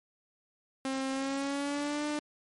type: tone with pitch glide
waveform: sawtooth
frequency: 266.7 to 297.6 Hz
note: C4 to D4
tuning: +33 to +23 cents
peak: -27 dBFS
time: 0.85-2.19 s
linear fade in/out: 2 ms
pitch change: +190 cents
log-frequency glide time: 1.11-2.05 s
effects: MP3 48 kbps